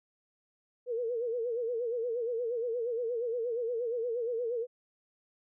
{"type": "tone with vibrato", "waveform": "sine", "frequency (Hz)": 472, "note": "A#4", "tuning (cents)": 22, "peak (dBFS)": -30, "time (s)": [0.86, 4.67], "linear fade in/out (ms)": 50, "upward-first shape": "sine", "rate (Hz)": 8.5, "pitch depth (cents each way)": 96, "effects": []}